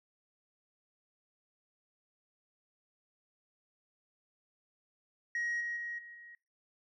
sine tone with level steps, 1890 Hz, A#6, 23 cents sharp, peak -30 / -34 / -37 / -48 / -50 dBFS, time 5.35-6.35 s, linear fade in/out 2 ms, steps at 5.6 / 5.76 / 5.98 / 6.14 s, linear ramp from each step 10 ms, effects noise-tail reverb RT60 0.3 s tail -24 dB re dry + tanh soft clip ceiling -30 dBFS

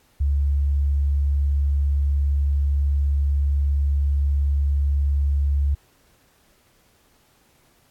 sine tone, 70.7 Hz, C#2, 35 cents sharp, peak -17 dBFS, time 0.2-5.75 s, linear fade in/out 10 ms, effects pink hiss -60 dBFS RMS until 7.9 s + AAC 64 kbps

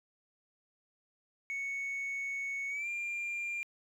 sine tone with pitch glide, 2217 to 2390 Hz, C#7 to D7, 0 to +30 cents, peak -32 dBFS, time 1.5-3.63 s, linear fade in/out 0 ms, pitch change +130 cents, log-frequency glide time 2.69-2.88 s, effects tanh soft clip ceiling -33 dBFS + 11-bit

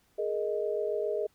sine chord, Ab suspended second, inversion none, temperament equal with one note detuned, 418.9 / 466.2 / 622.3 Hz, Ab4 / Bb4 / Eb5, +15 / 0 / 0 cents, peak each -31 / -34 / -33 dBFS, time 0.18-1.27 s, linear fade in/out 10 ms, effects pink hiss -68 dBFS RMS until 1.34 s

